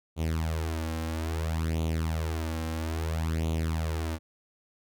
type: tone with flanger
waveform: sawtooth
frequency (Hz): 80.5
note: E2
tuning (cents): -41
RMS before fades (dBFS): -30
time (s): 0.16-4.19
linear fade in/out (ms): 50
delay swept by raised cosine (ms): 0.29 to 3.79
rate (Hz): 0.6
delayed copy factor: +0.75
effects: none